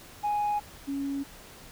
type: tone pair in turn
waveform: sine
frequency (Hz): 830.6 / 278.1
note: G#5 / C#4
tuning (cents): 0 / +6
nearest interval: octave + perfect fifth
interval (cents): 1894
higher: first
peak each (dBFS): -23 / -28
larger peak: first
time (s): 0.23-0.6 / 0.87-1.24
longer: neither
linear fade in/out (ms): 20
effects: tanh soft clip ceiling -23 dBFS + pink hiss -49 dBFS RMS until 1.71 s